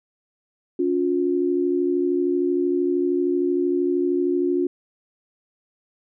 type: tone pair together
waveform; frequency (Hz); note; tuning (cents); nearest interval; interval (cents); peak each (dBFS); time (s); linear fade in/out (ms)
sine; 283.1 / 356.1; C#4 / F4; +37 / +34; major third; 397; -23 / -20; 0.79-4.67; 5
effects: none